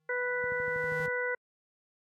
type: tone with exponential growth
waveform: square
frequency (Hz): 156.6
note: D#3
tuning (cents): +11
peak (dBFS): -37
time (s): 0-1.06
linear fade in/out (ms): 0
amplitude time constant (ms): 230
type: harmonic tone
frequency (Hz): 493.9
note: B4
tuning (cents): 0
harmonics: 1 / 2 / 3 / 4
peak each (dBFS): -33 / -41 / -34 / -35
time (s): 0.09-1.35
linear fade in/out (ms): 5
type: click train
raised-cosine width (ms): 5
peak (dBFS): -33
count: 9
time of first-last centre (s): 0.44-1.08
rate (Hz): 12.5
effects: high-pass 80 Hz 12 dB/octave + AAC 64 kbps